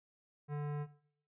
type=tone with hard clipping; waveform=sine; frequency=146.83 Hz; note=D3; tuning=in tune; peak=-38 dBFS; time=0.48-0.87 s; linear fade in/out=50 ms; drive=17 dB; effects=noise-tail reverb RT60 0.6 s tail -17 dB re dry + resampled to 8000 Hz